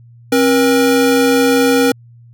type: tone pair together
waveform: square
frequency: 268.7 / 478.7 Hz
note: C4 / A#4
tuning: +46 / +46 cents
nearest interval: minor seventh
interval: 1000 cents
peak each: -13 dBFS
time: 0.32-1.92 s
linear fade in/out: 5 ms
effects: added 118 Hz sine -39 dBFS peak until 2.33 s